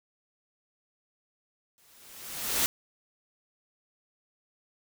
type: noise with exponential growth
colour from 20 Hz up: white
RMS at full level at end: -24 dBFS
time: 1.78-2.66 s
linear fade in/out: 0 ms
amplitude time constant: 190 ms
effects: none